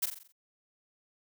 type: noise with echo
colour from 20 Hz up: blue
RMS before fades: -29 dBFS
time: 0.02-0.06 s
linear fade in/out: 10 ms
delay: 44 ms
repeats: 6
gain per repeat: -6 dB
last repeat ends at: 0.324 s
effects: none